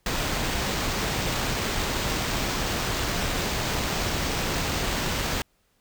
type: noise with sample-and-hold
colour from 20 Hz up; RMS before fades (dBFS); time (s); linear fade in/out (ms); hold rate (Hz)
pink; -27; 0.06-5.42; 2; 11025
effects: pink hiss -68 dBFS RMS until 5.8 s